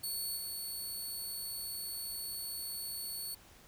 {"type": "tone with level steps", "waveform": "10% pulse", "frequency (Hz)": 4435, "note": "C#8", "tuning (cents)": 0, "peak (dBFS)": [-29, -32], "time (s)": [0.03, 3.35], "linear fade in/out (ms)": 10, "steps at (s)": 0.36, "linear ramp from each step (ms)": 20, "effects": ["pink hiss -59 dBFS RMS until 3.67 s"]}